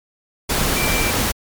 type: tone in noise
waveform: sine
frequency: 2349 Hz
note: D7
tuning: in tune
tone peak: -23 dBFS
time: 0.76-1.11 s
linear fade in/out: 10 ms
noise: pink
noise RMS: -19 dBFS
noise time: 0.49-1.32 s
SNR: -7 dB
effects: MP3 96 kbps